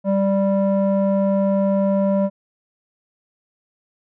square tone with low-pass filter, 196 Hz, G3, in tune, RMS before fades -18 dBFS, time 0.04-2.3 s, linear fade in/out 50 ms, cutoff 710 Hz, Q 3.9, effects none

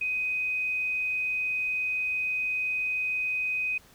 sine tone, 2507 Hz, D#7, 12 cents sharp, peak -26 dBFS, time 0.01-3.78 s, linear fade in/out 5 ms, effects pink hiss -56 dBFS RMS until 3.94 s

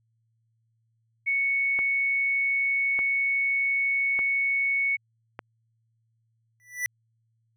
sine tone, 2217 Hz, C#7, in tune, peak -22 dBFS, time 1.26-4.97 s, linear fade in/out 20 ms
click train, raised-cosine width 0.5 ms, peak -20 dBFS, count 4, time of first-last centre 1.79-5.391 s, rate 0.833 Hz
square tone with exponential growth, 1974 Hz, B6, 1 cent flat, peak -23 dBFS, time 6.6-6.86 s, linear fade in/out 0 ms, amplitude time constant 55 ms
effects added 113 Hz sine -68 dBFS peak until 7.56 s

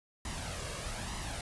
pink noise with flanger, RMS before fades -39 dBFS, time 0.25-1.41 s, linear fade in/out 2 ms, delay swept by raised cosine 1 to 1.84 ms, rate 1.1 Hz, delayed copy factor +0.55, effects resampled to 24000 Hz

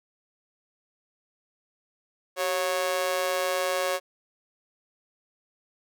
sawtooth tone with amplitude modulation, 551 Hz, C#5, 11 cents flat, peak -17 dBFS, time 2.36-4 s, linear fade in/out 50 ms, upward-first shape sine, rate 168 Hz, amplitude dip 90%, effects none

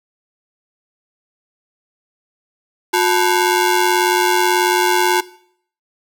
sawtooth ring-modulated tone, 622.3 Hz, D#5, in tune, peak -6 dBFS, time 2.93-5.21 s, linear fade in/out 10 ms, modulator 262 Hz, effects noise-tail reverb RT60 0.6 s tail -19 dB re dry

